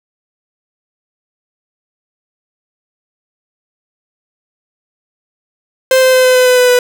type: tone with pitch steps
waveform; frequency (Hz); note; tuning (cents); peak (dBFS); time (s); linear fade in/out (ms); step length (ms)
45% pulse; 521 / 517.1 / 513.2 / 509.4 / 505.6 / 501.8 / 498 / 494.3; C5 / C5 / C5 / C5 / B4 / B4 / B4 / B4; -7 / -20 / -34 / -46 / +41 / +28 / +14 / +1; -6; 5.91-6.79; 2; 110
effects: none